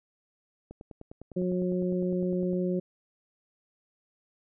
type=click train; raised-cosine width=2 ms; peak=-30 dBFS; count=19; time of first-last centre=0.71-2.532 s; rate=9.88 Hz
type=harmonic tone; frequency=181.2 Hz; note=F#3; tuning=36 cents flat; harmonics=1 / 2 / 3; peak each=-28 / -30 / -35 dBFS; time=1.36-2.8 s; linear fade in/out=10 ms
effects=none